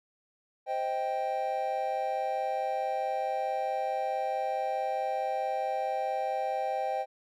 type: chord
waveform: triangle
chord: C minor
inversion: none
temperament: just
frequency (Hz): 523.3 / 627.9 / 784.9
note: C5 / Eb5 / G5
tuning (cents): 0 / +16 / +2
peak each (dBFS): -33 / -33 / -29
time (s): 0.66-7.06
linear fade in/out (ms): 50
effects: none